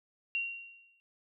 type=tone with exponential decay; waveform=sine; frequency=2754 Hz; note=F7; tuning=25 cents flat; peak=-28 dBFS; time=0.35-1 s; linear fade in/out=0 ms; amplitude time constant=140 ms; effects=none